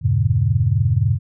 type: chord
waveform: sine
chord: E diminished seventh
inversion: none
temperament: just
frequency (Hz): 82.41 / 98.89 / 118.67 / 142.4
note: E2 / G2 / Bb2 / Db3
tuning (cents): 0 / +16 / +31 / +47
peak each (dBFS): -24 / -18 / -18 / -21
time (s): 0.01-1.19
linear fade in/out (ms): 50
effects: none